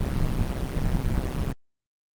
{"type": "noise with amplitude modulation", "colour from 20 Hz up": "brown", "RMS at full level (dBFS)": -21, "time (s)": [0, 1.53], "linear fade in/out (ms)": 10, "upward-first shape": "sine", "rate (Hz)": 130, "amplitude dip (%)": 90, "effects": ["Opus 24 kbps"]}